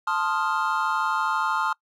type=chord; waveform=triangle; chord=F dominant seventh; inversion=first; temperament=equal; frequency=880 / 1046.5 / 1244.5 / 1396.9 Hz; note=A5 / C6 / Eb6 / F6; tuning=0 / 0 / 0 / 0 cents; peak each=-26 dBFS; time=0.07-1.73 s; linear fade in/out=5 ms; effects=noise-tail reverb RT60 0.1 s tail -24 dB re dry